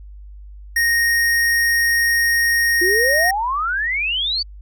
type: tone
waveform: square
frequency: 1861 Hz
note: A#6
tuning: 3 cents flat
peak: -15 dBFS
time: 0.76-3.31 s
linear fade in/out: 5 ms
type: exponential sweep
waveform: sine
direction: up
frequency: 341.3 to 4655 Hz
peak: -18 dBFS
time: 2.81-4.43 s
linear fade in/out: 10 ms
effects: added 50 Hz sine -35 dBFS peak until 4.61 s